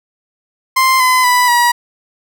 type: tone with pitch steps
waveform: 30% pulse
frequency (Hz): 1046.5 / 1017.3 / 988.9 / 961.3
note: C6 / C6 / B5 / B5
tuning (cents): 0 / -49 / +2 / -47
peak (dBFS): -6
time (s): 0.76-1.72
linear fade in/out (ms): 10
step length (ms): 240
effects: none